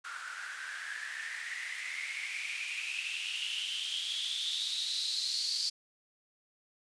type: noise with band-pass filter sweep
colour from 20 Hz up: blue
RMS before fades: -37 dBFS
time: 0.04-5.7 s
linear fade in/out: 10 ms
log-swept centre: 1400 to 4600 Hz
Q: 9.4
effects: resampled to 22050 Hz